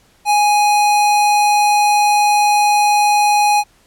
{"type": "tone", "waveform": "square", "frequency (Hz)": 830.6, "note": "G#5", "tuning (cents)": 0, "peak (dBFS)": -11, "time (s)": [0.25, 3.64], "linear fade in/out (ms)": 50, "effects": ["pink hiss -53 dBFS RMS until 3.86 s", "low-pass 12000 Hz 12 dB/octave"]}